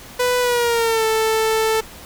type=tone with pitch glide; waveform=sawtooth; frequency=495.7 to 441.6 Hz; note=B4 to A4; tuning=+6 to +6 cents; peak=-12 dBFS; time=0.19-1.81 s; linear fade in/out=10 ms; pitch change=-200 cents; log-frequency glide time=0.4-1.05 s; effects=pink hiss -39 dBFS RMS until 2.05 s